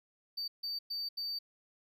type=tone bursts at uneven times; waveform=triangle; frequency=4605 Hz; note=D8; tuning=35 cents flat; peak=-34 dBFS; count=4; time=0.37-0.48 / 0.63-0.79 / 0.9-1.09 / 1.17-1.39 s; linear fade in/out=10 ms; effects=none